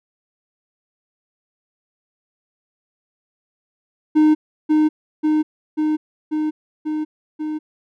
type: tone with echo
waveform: triangle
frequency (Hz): 307.3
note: D#4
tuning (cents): -21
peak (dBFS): -8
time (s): 4.15-4.35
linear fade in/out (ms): 20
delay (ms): 540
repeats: 6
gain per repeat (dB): -2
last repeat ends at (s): 7.59
effects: none